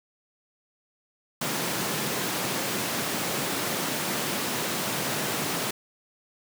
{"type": "high-pass noise", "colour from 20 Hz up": "pink", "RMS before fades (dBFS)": -29, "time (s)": [1.41, 5.71], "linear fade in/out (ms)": 5, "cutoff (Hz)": 140, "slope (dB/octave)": 24, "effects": []}